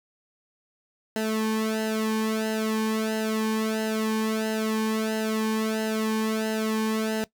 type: tone with flanger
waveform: sawtooth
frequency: 219 Hz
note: A3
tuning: 8 cents flat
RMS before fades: -26 dBFS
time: 1.16-7.24 s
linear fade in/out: 0 ms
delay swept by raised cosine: 0.86 to 1.49 ms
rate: 1.5 Hz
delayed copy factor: -0.9
effects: noise-tail reverb RT60 0.1 s tail -19 dB re dry